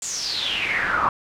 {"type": "noise with band-pass filter sweep", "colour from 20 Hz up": "brown", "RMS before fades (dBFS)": -24, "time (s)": [0.02, 1.09], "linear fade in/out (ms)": 2, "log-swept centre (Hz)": [7500, 1100], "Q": 7.9, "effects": []}